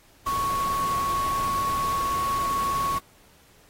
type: tone in noise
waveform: sine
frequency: 1108.7 Hz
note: C#6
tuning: in tune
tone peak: -23 dBFS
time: 0.26-2.99 s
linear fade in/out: 10 ms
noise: pink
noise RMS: -35 dBFS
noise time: 0.26-2.99 s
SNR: +9 dB
effects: pink hiss -57 dBFS RMS until 3.69 s + AAC 48 kbps